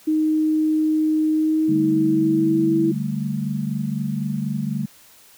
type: tone with pitch glide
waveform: sine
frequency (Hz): 311.1 to 328.1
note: D#4 to E4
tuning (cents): 0 to -8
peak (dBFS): -16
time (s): 0.07-2.92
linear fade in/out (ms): 10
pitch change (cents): +92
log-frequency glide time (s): 1.32-2.78
type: chord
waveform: sine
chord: D suspended fourth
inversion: none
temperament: equal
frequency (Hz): 146.83 / 196 / 220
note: D3 / G3 / A3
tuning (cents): 0 / 0 / 0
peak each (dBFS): -26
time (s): 1.68-4.86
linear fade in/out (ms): 10
effects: white hiss -50 dBFS RMS until 5.37 s